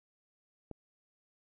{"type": "click", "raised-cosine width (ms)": 2, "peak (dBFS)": -29, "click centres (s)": 0.713, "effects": []}